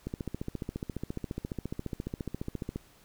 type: click train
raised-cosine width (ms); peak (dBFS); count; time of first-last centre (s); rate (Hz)
3; -21; 40; 0.07-2.76; 14.5
effects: pink hiss -60 dBFS RMS until 3.04 s